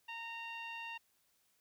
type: tone with low-pass filter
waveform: sawtooth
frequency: 922 Hz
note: A#5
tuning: 19 cents flat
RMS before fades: -45 dBFS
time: 0.08-0.98 s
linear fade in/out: 10 ms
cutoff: 2900 Hz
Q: 4.3
effects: white hiss -75 dBFS RMS until 1.6 s